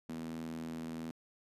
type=tone with high-pass filter; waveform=sawtooth; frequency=81.4 Hz; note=E2; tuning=21 cents flat; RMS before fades=-42 dBFS; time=0.09-1.11 s; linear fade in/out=0 ms; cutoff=220 Hz; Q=5.5; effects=resampled to 32000 Hz